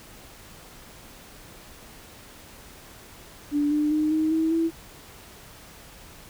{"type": "tone with pitch steps", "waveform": "sine", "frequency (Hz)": [292, 299, 306.2, 313.5, 321, 328.7], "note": ["D4", "D4", "D#4", "D#4", "E4", "E4"], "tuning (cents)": [-10, 31, -28, 13, -46, -5], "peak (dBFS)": -20, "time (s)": [3.51, 4.71], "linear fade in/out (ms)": 50, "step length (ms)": 200, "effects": ["pink hiss -47 dBFS RMS until 6.29 s"]}